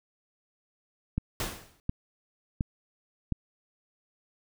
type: click train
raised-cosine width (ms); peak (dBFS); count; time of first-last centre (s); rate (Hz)
5; -15; 4; 1.18-3.323; 1.4
type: noise with exponential decay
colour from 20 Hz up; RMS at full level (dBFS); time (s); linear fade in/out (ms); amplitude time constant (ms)
pink; -29; 1.4-1.8; 1; 86
effects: none